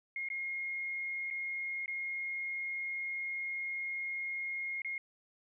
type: tone with dropouts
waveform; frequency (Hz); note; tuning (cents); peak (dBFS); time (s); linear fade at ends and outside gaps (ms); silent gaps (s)
sine; 2145; C7; +42; -35; 0.16-4.98; 2; 0.287-0.301 / 1.303-1.309 / 1.86-1.879 / 4.819-4.847
effects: none